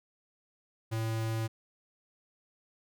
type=tone; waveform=square; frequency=112.1 Hz; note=A2; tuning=33 cents sharp; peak=-31 dBFS; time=0.91-1.48 s; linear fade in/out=20 ms; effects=none